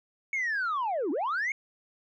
sine linear two-way sweep, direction down then up, 2226 to 262.2 to 2226 Hz, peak -25 dBFS, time 0.33-1.52 s, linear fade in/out 2 ms, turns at 1.11 s, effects tanh soft clip ceiling -25 dBFS

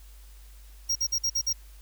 square tone bursts, 5620 Hz, F8, 10 cents sharp, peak -24 dBFS, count 6, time 0.89-1.53 s, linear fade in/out 10 ms, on 65 ms, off 50 ms, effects added 50 Hz sine -46 dBFS peak until 1.81 s + white hiss -58 dBFS RMS until 1.81 s

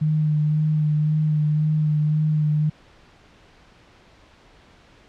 sine tone with vibrato, 152.7 Hz, D#3, 32 cents flat, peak -17 dBFS, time 0.01-2.7 s, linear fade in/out 10 ms, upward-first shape sine, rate 1.9 Hz, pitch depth 20 cents each way, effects pink hiss -52 dBFS RMS until 5.08 s + low-pass 4000 Hz 12 dB/octave

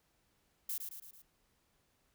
violet noise with echo, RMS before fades -38 dBFS, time 0.69-0.78 s, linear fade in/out 5 ms, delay 110 ms, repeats 4, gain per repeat -5 dB, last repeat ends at 1.22 s, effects pink hiss -75 dBFS RMS until 2.14 s

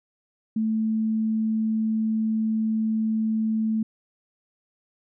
sine tone, 220 Hz, A3, in tune, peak -21 dBFS, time 0.56-3.83 s, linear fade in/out 5 ms, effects none

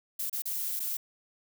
violet noise with dropouts, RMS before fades -33 dBFS, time 0.19-0.97 s, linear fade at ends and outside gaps 5 ms, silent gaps 0.297-0.328 / 0.421-0.455 / 0.796-0.801 s, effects none

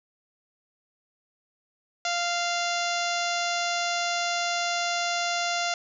harmonic tone, 695 Hz, F5, 9 cents flat, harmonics 1 / 2 / 3 / 4 / 5 / 6 / 7 / 8 / 9 / 10, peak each -29 / -32 / -34 / -35 / -36 / -37 / -37 / -38 / -39 / -39 dBFS, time 2.05-5.74 s, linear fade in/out 2 ms, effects none

